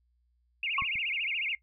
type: tone with vibrato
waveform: sine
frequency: 2453 Hz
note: D#7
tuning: 25 cents flat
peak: -29 dBFS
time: 0.63-1.55 s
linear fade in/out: 2 ms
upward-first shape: sine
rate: 14 Hz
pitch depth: 260 cents each way
type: tone with exponential decay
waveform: sine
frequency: 1100 Hz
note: C#6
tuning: 14 cents flat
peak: -23 dBFS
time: 0.78-0.87 s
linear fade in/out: 5 ms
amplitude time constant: 18 ms
type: clicks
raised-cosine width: 5 ms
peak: -31 / -38 dBFS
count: 2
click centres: 0.822 / 0.956 s
effects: noise-tail reverb RT60 0.1 s tail -18 dB re dry + added 60 Hz sine -68 dBFS peak until 1.62 s